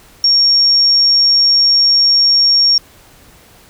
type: tone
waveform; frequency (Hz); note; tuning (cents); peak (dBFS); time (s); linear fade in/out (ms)
sine; 5540; F8; -15; -7; 0.24-2.78; 2
effects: pink hiss -44 dBFS RMS until 3.69 s